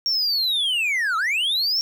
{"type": "linear two-way sweep", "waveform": "triangle", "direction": "down then up", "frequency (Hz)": [5588, 1252, 5588], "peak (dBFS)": -18, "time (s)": [0.06, 1.81], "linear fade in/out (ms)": 0, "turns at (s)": 1.17, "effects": ["10-bit"]}